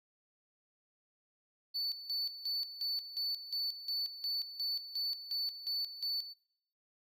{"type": "tone with tremolo", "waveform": "triangle", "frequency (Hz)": 4488, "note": "C#8", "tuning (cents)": 21, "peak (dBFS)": -32, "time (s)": [1.74, 6.34], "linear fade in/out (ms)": 20, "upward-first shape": "square", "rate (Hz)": 2.8, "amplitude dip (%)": 75, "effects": ["noise-tail reverb RT60 0.6 s tail -20 dB re dry"]}